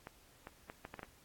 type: clicks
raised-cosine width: 0.5 ms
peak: -30 dBFS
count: 7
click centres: 0.071 / 0.471 / 0.699 / 0.851 / 0.941 / 0.993 / 1.031 s
effects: pink hiss -64 dBFS RMS until 1.24 s + AAC 64 kbps